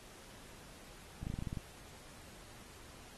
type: clicks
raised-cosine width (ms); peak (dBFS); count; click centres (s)
5; -27; 9; 1.23 / 1.269 / 1.301 / 1.34 / 1.389 / 1.424 / 1.472 / 1.529 / 1.572
effects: pink hiss -56 dBFS RMS until 3.17 s + AAC 32 kbps